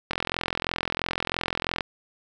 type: click train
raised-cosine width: 0.3 ms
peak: -9 dBFS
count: 74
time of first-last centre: 0.11-1.808 s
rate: 43 Hz
effects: none